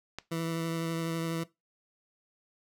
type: click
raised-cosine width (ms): 0.2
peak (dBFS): -19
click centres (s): 0.186
type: tone with vibrato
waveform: 20% pulse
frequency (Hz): 164.81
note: E3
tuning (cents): 0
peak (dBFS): -26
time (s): 0.31-1.44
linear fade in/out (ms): 10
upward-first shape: triangle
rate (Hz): 12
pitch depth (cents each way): 16
effects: noise-tail reverb RT60 0.2 s tail -18 dB re dry